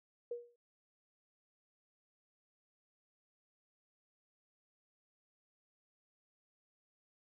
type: tone with exponential decay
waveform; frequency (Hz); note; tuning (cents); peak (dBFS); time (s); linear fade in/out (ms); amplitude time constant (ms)
sine; 477.9; A#4; +43; -35; 0.31-0.56; 5; 54
effects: none